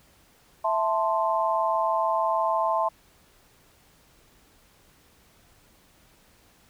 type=chord; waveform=sine; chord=A minor; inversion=second; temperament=equal; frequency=659.3 / 880 / 1046.5 Hz; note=E5 / A5 / C6; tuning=0 / 0 / 0 cents; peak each=-26 dBFS; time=0.64-2.89 s; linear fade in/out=10 ms; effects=pink hiss -59 dBFS RMS until 6.69 s